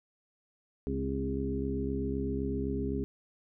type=harmonic tone with a mistuned harmonic; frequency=67.8 Hz; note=C#2; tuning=38 cents flat; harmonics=1 / 2 / 3 / 4 / 5 / 6; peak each=-36 / -39 / -38 / -35 / -44 / -36 dBFS; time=0.87-3.04 s; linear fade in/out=0 ms; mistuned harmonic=4; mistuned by=-25 cents; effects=none